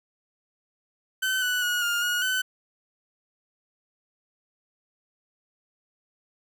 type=tone with pitch steps; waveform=30% pulse; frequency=1528 / 1483 / 1452 / 1413 / 1446 / 1514 Hz; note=G6 / F#6 / F#6 / F6 / F#6 / F#6; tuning=-45 / +4 / -33 / +20 / -40 / +39 cents; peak=-21 dBFS; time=1.22-2.42 s; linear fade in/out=10 ms; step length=200 ms; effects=none